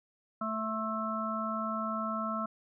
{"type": "harmonic tone with a mistuned harmonic", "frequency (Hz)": 220, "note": "A3", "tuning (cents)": 0, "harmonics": [1, 3, 5, 6], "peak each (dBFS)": [-36, -39, -38, -35], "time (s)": [0.41, 2.46], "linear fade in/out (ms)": 5, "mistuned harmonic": 5, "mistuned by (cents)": -30, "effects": []}